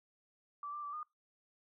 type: tone with pitch steps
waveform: sine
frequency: 1161 / 1183 / 1160 / 1221 Hz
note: D6 / D6 / D6 / D#6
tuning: -20 / +12 / -22 / -33 cents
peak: -40 dBFS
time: 0.63-1.03 s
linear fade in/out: 2 ms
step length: 100 ms
effects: noise-tail reverb RT60 0.2 s tail -23 dB re dry